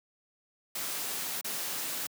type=noise with dropouts; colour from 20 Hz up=white; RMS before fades=-35 dBFS; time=0.75-2.07 s; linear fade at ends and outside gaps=5 ms; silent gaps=1.412-1.444 s; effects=high-pass 150 Hz 12 dB/octave